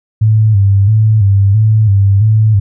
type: tone with vibrato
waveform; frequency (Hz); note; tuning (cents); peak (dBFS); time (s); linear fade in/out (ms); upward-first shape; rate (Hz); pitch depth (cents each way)
sine; 103.83; G#2; 0; -5; 0.21-2.6; 10; square; 1.5; 83
effects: none